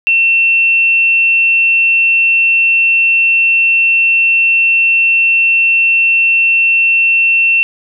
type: tone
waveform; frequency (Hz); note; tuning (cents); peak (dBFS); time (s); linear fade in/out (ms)
sine; 2700; E7; +41; -7; 0.07-7.63; 0
effects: none